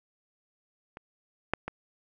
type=clicks; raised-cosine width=0.5 ms; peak=-27 / -10 / -19 dBFS; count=3; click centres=0.971 / 1.536 / 1.68 s; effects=none